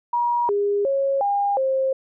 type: tone with pitch steps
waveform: sine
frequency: 956 / 406.5 / 548 / 807 / 531 Hz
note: A#5 / G#4 / C#5 / G#5 / C5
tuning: +43 / -37 / -20 / -50 / +25 cents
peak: -18 dBFS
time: 0.13-1.93 s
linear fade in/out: 5 ms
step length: 360 ms
effects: none